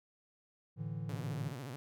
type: chord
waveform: triangle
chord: A suspended fourth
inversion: none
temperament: just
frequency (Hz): 110 / 146.67 / 165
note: A2 / D3 / E3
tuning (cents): 0 / -2 / +2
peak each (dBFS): -40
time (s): 0.76-1.54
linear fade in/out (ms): 50
type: tone with vibrato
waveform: sawtooth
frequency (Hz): 130.81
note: C3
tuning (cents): 0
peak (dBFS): -38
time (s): 1.09-1.76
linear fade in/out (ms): 0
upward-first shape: sine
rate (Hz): 14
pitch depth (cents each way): 190
effects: none